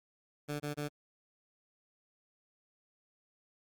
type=tone bursts; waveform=15% pulse; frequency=147.2 Hz; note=D3; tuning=4 cents sharp; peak=-29 dBFS; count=3; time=0.48-0.888 s; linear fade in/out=20 ms; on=120 ms; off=24 ms; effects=Opus 48 kbps